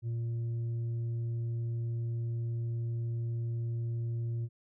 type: tone with tanh clipping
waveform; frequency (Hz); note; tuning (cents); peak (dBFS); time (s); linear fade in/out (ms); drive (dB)
triangle; 116.54; A#2; 0; -32; 0.02-4.49; 50; 8
effects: none